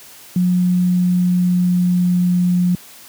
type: tone with pitch glide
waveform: sine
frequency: 180 to 178.45 Hz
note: F#3 to F3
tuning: -47 to +38 cents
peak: -12 dBFS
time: 0.36-2.75 s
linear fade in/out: 2 ms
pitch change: -15 cents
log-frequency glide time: 0.58-2.25 s
effects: white hiss -41 dBFS RMS until 3.08 s + high-pass 80 Hz 12 dB/octave